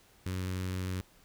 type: tone with notch filter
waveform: sawtooth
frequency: 92.5 Hz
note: F#2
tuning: in tune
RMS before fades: -35 dBFS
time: 0.26-1.01 s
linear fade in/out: 0 ms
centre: 720 Hz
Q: 1
effects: pink hiss -62 dBFS RMS until 1.24 s